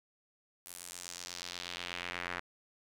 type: tone with band-pass filter sweep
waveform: square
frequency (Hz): 44.13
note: F1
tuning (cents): +19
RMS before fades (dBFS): -43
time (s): 0.66-2.4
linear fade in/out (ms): 0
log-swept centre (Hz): 11000 to 1700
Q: 1.6
effects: none